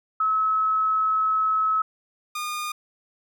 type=tone pair in turn; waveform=sine / sawtooth; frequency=1291 / 1218.5 Hz; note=E6 / D#6; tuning=-37 / -37 cents; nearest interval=minor second; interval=100 cents; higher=first; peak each=-19 / -24 dBFS; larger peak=first; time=0.2-1.82 / 2.35-2.72 s; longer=first; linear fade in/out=5 ms; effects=none